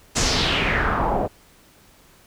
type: noise with low-pass filter sweep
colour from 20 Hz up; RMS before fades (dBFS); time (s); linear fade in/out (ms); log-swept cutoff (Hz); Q
pink; -21; 0.15-1.28; 20; 7400 to 590; 3.1
effects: pink hiss -53 dBFS RMS until 2.26 s